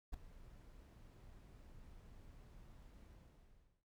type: noise with ADSR envelope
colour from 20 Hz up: brown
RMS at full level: -42 dBFS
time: 0.12-3.84 s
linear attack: 21 ms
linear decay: 5 ms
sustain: -17 dB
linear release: 800 ms
effects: noise-tail reverb RT60 0.1 s tail -21 dB re dry